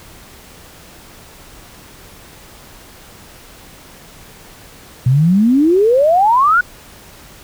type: exponential sweep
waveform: sine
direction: up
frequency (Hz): 120.2 to 1490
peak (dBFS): -8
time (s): 5.06-6.61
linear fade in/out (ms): 5
effects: pink hiss -40 dBFS RMS until 7.43 s